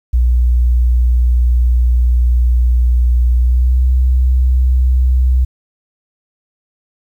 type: tone with pitch glide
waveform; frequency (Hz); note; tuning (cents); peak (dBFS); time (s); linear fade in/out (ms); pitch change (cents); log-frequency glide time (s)
sine; 60.6 to 63.39; B1 to B1; -32 to +46; -8; 0.13-5.45; 10; +78; 3.35-3.85
effects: 8-bit